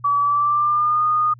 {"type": "tone with pitch glide", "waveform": "sine", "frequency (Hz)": [1146, 1228.3], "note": ["D6", "D#6"], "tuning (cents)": [-43, -23], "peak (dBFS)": -15, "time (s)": [0.04, 1.34], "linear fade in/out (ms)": 10, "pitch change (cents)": 120, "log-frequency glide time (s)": [0.2, 1.04], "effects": ["added 120 Hz sine -42 dBFS peak until 1.39 s"]}